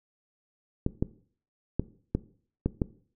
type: clicks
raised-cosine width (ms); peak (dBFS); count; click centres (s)
3; -12; 6; 0.864 / 1.025 / 1.796 / 2.15 / 2.66 / 2.818
effects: noise-tail reverb RT60 0.5 s tail -18 dB re dry